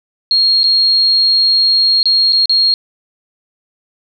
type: tone with dropouts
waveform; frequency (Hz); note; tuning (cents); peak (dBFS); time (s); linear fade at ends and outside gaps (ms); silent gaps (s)
sine; 4260; C8; +30; -8; 0.31-2.74; 1; 0.633-0.64 / 2.03-2.056 / 2.324-2.33 / 2.457-2.495
effects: none